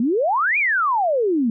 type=exponential two-way sweep; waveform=sine; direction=up then down; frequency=217.8 to 2489 to 217.8 Hz; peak=-16 dBFS; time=0-1.5 s; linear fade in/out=2 ms; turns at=0.58 s; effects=none